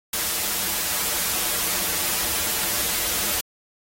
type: noise with comb filter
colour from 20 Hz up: white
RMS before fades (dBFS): -24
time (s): 0.13-3.41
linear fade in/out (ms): 5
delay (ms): 7.5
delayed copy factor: -0.7
effects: AAC 48 kbps